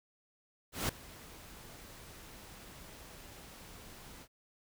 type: noise with ADSR envelope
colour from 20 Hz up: pink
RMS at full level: -32 dBFS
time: 0.72-4.28 s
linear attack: 170 ms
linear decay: 4 ms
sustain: -20 dB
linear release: 63 ms
effects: none